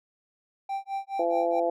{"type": "tone with tremolo", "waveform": "triangle", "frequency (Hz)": 784, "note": "G5", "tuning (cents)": 0, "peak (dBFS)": -25, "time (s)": [0.69, 1.6], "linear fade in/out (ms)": 5, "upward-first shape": "sine", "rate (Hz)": 4.7, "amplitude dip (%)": 100}
{"type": "harmonic tone", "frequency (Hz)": 170, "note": "F3", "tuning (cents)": -46, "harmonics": [2, 3, 4, 5], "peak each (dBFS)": [-31, -27, -26, -35], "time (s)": [1.19, 1.7], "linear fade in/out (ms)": 5}
{"effects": []}